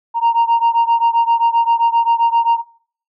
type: beating tone pair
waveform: sine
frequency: 926 / 933.6 Hz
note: A#5 / A#5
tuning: -12 / +2 cents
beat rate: 7.6 Hz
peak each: -13 dBFS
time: 0.14-2.62 s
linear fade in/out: 50 ms
effects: noise-tail reverb RT60 0.5 s tail -18 dB re dry + tanh soft clip ceiling -8 dBFS